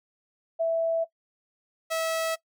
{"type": "tone pair in turn", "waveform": ["sine", "sawtooth"], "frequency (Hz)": [659, 649.9], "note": ["E5", "E5"], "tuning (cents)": [-1, -25], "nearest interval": "unison", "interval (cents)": 24, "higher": "first", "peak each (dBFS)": -22, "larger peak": "neither", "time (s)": [[0.59, 1.05], [1.9, 2.36]], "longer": "neither", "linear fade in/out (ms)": 20, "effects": ["noise-tail reverb RT60 0.1 s tail -20 dB re dry"]}